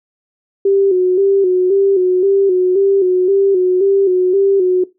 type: tone with vibrato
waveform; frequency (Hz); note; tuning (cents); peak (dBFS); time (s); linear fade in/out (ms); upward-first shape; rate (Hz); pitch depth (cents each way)
sine; 379.5; F#4; +44; -9; 0.65-4.84; 5; square; 1.9; 63
effects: noise-tail reverb RT60 0.2 s tail -18 dB re dry